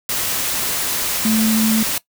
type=tone in noise; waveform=sine; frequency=220 Hz; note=A3; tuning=in tune; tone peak=-14 dBFS; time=1.25-1.83 s; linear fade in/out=2 ms; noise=white; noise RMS=-21 dBFS; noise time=0.09-1.98 s; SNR=+4 dB; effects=noise-tail reverb RT60 0.1 s tail -19 dB re dry